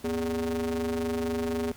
square ring-modulated tone, 84.5 Hz, E2, 43 cents sharp, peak -25 dBFS, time 0.04-1.72 s, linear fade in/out 5 ms, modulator 326 Hz, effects pink hiss -51 dBFS RMS until 1.76 s

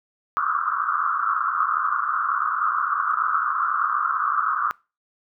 white band-pass noise, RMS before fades -23 dBFS, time 0.37-4.71 s, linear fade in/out 0 ms, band 1100 to 1400 Hz, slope 96 dB/octave, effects noise-tail reverb RT60 0.3 s tail -24 dB re dry

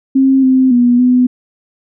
sine tone with pitch steps, 267.2 / 260.4 / 243 / 250 Hz, C4 / C4 / B3 / B3, +36 / -8 / -28 / +21 cents, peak -6 dBFS, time 0.15-1.27 s, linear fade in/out 10 ms, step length 280 ms, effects none

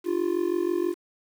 triangle tone with amplitude modulation, 349.2 Hz, F4, in tune, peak -17 dBFS, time 0.04-0.95 s, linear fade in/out 50 ms, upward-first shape sine, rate 46.2 Hz, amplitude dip 90%, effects 8-bit

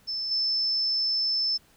sine tone with level steps, 5274 Hz, E8, in tune, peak -28 / -23 dBFS, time 0.07-1.58 s, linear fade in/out 20 ms, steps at 0.31 s, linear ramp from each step 5 ms, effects pink hiss -60 dBFS RMS until 1.76 s

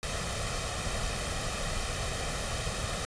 pink noise with comb filter, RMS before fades -33 dBFS, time 0.03-3.05 s, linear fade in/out 0 ms, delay 1.6 ms, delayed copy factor +0.6, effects resampled to 22050 Hz

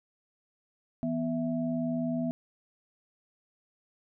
sine tone cluster, 165.4 / 245.2 / 659 Hz, E3 / B3 / E5, +6 / -12 / -1 cents, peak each -36 / -29 / -36 dBFS, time 1.03-2.31 s, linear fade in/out 0 ms, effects none

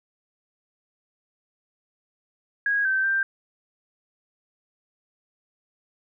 sine tone with pitch steps, 1646 / 1550 / 1575 Hz, G#6 / G6 / G6, -16 / -20 / +8 cents, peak -20 dBFS, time 2.66-3.23 s, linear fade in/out 2 ms, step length 190 ms, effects none

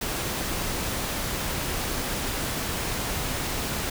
pink noise, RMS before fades -29 dBFS, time 0.01-3.9 s, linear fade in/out 5 ms, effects none

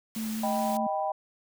white noise, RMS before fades -41 dBFS, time 0.15-0.77 s, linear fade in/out 0 ms
sine tone with vibrato, 219.8 Hz, A3, 2 cents flat, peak -30 dBFS, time 0.16-0.87 s, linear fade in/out 5 ms, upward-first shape sine, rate 5 Hz, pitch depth 15 cents each way
sine chord, Eb augmented, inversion none, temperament equal, 622.3 / 784 / 987.8 Hz, Eb5 / G5 / B5, 0 / 0 / 0 cents, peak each -31 / -29 / -35 dBFS, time 0.43-1.12 s, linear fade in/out 5 ms
effects none

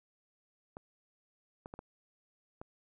clicks, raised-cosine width 1 ms, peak -30 dBFS, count 5, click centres 0.769 / 1.659 / 1.739 / 1.791 / 2.615 s, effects none

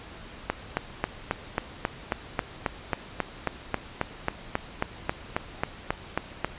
click train, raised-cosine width 0.5 ms, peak -9 dBFS, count 23, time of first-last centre 0.5-6.446 s, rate 3.7 Hz, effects pink hiss -44 dBFS RMS until 6.58 s + resampled to 8000 Hz

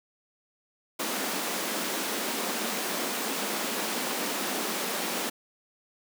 pink high-pass noise, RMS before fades -31 dBFS, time 0.99-5.3 s, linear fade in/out 10 ms, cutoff 200 Hz, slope 48 dB/octave, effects none

